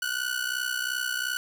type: ring-modulated tone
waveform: sawtooth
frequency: 1480 Hz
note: F#6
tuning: in tune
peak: -21 dBFS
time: 0.02-1.37 s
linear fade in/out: 0 ms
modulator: 31.4 Hz
effects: 8-bit